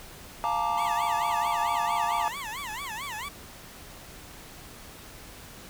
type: chord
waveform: triangle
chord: Bb major seventh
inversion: second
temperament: equal with one note detuned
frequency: 698.5 / 866.9 / 932.3 / 1174.7 Hz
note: F5 / A5 / Bb5 / D6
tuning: 0 / -26 / 0 / 0 cents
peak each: -31 / -28 / -27 / -29 dBFS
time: 0.44-2.28 s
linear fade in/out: 0 ms
type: tone with vibrato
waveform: 20% pulse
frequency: 987.8 Hz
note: B5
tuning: in tune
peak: -29 dBFS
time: 0.77-3.29 s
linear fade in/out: 10 ms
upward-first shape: sine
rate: 4.5 Hz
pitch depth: 270 cents each way
effects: pink hiss -46 dBFS RMS until 5.69 s